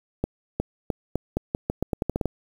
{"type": "accelerating click train", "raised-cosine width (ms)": 2, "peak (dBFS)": -10, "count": 14, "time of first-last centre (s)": [0.24, 2.257], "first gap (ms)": 360, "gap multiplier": 0.84, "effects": ["7-bit"]}